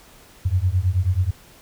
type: beating tone pair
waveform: sine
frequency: 87.31 / 96.61 Hz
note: F2 / G2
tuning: 0 / -25 cents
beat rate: 9.3 Hz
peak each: -20 dBFS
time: 0.45-1.31 s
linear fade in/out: 10 ms
effects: pink hiss -49 dBFS RMS until 1.61 s